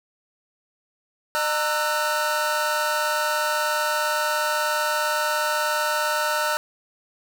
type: tone cluster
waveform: 45% pulse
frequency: 606 / 919 / 1330 / 1484 Hz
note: D#5 / A#5 / E6 / F#6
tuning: -46 / -25 / +15 / +5 cents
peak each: -27 dBFS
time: 1.35-6.57 s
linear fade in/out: 0 ms
effects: none